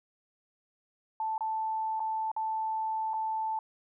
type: tone with dropouts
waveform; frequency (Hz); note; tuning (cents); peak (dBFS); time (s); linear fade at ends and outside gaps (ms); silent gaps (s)
sine; 880; A5; 0; -29; 1.2-3.59; 2; 1.38-1.407 / 1.996-2.002 / 2.316-2.364 / 3.135-3.139
effects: none